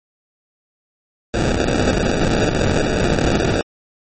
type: noise with sample-and-hold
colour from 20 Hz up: white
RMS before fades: -17 dBFS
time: 1.34-3.61 s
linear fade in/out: 0 ms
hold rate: 1050 Hz
effects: MP3 32 kbps